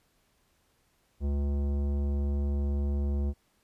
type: tone with tanh clipping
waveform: sine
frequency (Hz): 71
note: C#2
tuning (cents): +42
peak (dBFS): -28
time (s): 1.2-3.34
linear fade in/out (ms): 50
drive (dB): 15
effects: pink hiss -70 dBFS RMS until 3.63 s + resampled to 32000 Hz